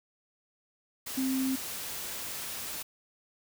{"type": "tone in noise", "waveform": "sine", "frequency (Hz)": 263.3, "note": "C4", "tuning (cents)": 11, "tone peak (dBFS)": -27, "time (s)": [1.17, 1.56], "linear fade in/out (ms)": 10, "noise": "white", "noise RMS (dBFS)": -38, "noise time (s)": [1.06, 2.83], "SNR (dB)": 8, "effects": []}